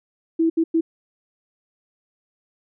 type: tone bursts at uneven times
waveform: sine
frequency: 327.2 Hz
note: E4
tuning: 13 cents flat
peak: -15 dBFS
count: 3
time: 0.39-0.5 / 0.57-0.64 / 0.74-0.81 s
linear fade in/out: 10 ms
effects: none